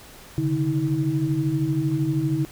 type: tone cluster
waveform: sine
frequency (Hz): 135.2 / 148 / 319.9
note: C#3 / D3 / D#4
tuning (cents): -43 / +14 / +48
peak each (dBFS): -26 / -24 / -24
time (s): 0.38-2.45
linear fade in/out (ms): 0
effects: pink hiss -45 dBFS RMS until 2.51 s